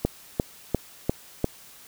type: click train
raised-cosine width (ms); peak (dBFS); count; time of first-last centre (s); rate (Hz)
2; -8; 5; 0.05-1.444; 2.87
effects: white hiss -49 dBFS RMS until 1.87 s